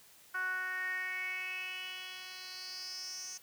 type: tone with band-pass filter sweep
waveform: 10% pulse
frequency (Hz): 370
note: F#4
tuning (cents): 0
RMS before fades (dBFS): -40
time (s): 0.34-3.38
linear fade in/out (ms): 10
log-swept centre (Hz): 1400 to 6400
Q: 6.4
effects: white hiss -60 dBFS RMS until 3.42 s + high-pass 60 Hz 12 dB/octave